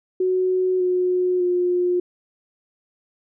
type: tone with pitch steps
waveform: sine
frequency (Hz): 370 / 363.4 / 357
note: F#4 / F#4 / F4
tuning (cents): 0 / -31 / +38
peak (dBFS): -17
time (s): 0.2-2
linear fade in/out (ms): 5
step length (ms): 600
effects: none